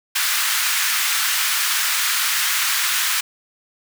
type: high-pass noise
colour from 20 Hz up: pink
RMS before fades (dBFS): -20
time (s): 0.15-3.21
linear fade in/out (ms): 10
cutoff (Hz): 1300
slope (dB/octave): 24
effects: none